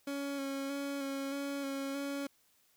30% pulse tone with vibrato, 277.2 Hz, C#4, in tune, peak -33 dBFS, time 0.07-2.27 s, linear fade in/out 5 ms, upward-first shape square, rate 1.6 Hz, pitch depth 19 cents each way, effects white hiss -70 dBFS RMS until 2.76 s

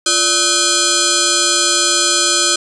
sine tone with frequency modulation, 1515 Hz, F#6, 40 cents sharp, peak -11 dBFS, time 0.06-2.56 s, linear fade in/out 5 ms, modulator 931 Hz, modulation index 7.6, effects 8-bit

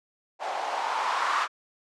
violet noise with low-pass filter sweep, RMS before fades -28 dBFS, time 0.39-1.48 s, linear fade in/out 50 ms, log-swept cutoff 710 to 1200 Hz, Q 3.9, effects high-pass 400 Hz 12 dB/octave + low-pass 7000 Hz 12 dB/octave

